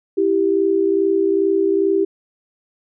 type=tone pair together; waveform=sine; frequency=329.6 / 392 Hz; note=E4 / G4; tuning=0 / 0 cents; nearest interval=minor third; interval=300 cents; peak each=-19 / -15 dBFS; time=0.17-2.05 s; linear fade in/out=10 ms; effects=none